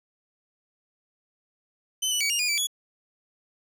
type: tone with pitch steps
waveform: 20% pulse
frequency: 3043 / 2966 / 2266 / 2831 / 2447 / 2321 / 3378 Hz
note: F#7 / F#7 / C#7 / F7 / D#7 / D7 / G#7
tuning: +48 / +4 / +37 / +23 / -29 / -21 / +29 cents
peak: -18 dBFS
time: 2.02-2.671 s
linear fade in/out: 10 ms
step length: 93 ms
effects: none